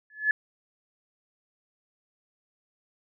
sine tone with exponential growth, 1716 Hz, A6, 44 cents flat, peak -16 dBFS, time 0.1-0.31 s, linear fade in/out 2 ms, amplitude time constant 44 ms, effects none

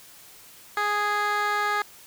15% pulse tone with band-pass filter, 414.7 Hz, G#4, 3 cents flat, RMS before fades -25 dBFS, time 0.77-1.82 s, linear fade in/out 2 ms, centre 1600 Hz, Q 0.99, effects white hiss -49 dBFS RMS until 2.06 s

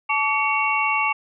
sine tone cluster, 870 / 1142 / 2232 / 2727 Hz, A5 / D6 / C#7 / F7, -20 / -49 / +11 / -42 cents, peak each -24 dBFS, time 0.09-1.13 s, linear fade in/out 10 ms, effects none

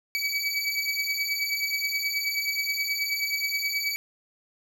25% pulse beating tone pair, 2277 / 2286.4 Hz, C#7 / D7, +46 / -47 cents, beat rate 9.4 Hz, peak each -25 dBFS, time 0.15-3.96 s, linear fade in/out 0 ms, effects none

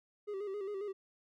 triangle tone with vibrato, 400.4 Hz, G4, 37 cents sharp, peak -35 dBFS, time 0.27-0.93 s, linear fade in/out 20 ms, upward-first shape square, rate 7.4 Hz, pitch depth 63 cents each way, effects none

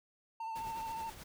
triangle tone with vibrato, 898 Hz, A5, 35 cents sharp, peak -36 dBFS, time 0.4-1.1 s, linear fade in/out 5 ms, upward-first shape sine, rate 14 Hz, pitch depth 31 cents each way
pink noise with tremolo, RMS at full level -49 dBFS, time 0.55-1.24 s, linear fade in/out 10 ms, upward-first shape sine, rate 9.4 Hz, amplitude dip 45%
effects none

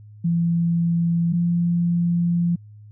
sine tone pair in turn, 169.2 / 172.06 Hz, E3 / F3, +45 / -26 cents, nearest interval unison, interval 29 cents, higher second, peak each -17 dBFS, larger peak neither, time 0.24-1.33 / 1.33-2.56 s, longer second, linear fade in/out 10 ms, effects added 105 Hz sine -41 dBFS peak until 2.91 s

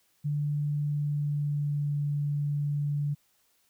sine tone with pitch glide, 146.83 to 145.31 Hz, D3 to D3, 0 to -18 cents, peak -26 dBFS, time 0.24-3.15 s, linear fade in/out 20 ms, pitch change -18 cents, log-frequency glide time 0.89-1.92 s, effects white hiss -69 dBFS RMS until 3.69 s

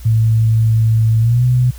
sine tone with pitch glide, 111.8 to 124.77 Hz, A2 to B2, +28 to +18 cents, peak -9 dBFS, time 0.05-1.71 s, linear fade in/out 10 ms, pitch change +190 cents, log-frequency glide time 1.19-1.44 s, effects added 60 Hz sine -30 dBFS peak until 1.78 s + white hiss -43 dBFS RMS until 1.78 s

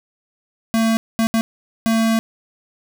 square tone bursts at uneven times, 225.2 Hz, A3, 40 cents sharp, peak -15 dBFS, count 4, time 0.74-0.97 / 1.19-1.27 / 1.34-1.41 / 1.86-2.19 s, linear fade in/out 0 ms, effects none

